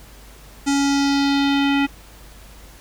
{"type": "tone with low-pass filter sweep", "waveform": "square", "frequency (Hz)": 279.7, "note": "C#4", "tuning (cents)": 16, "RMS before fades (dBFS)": -18, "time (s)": [0.66, 1.87], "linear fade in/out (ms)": 20, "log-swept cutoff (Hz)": [7400, 2600], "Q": 2.6, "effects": ["added 50 Hz sine -43 dBFS peak until 2.8 s", "pink hiss -46 dBFS RMS until 2.8 s"]}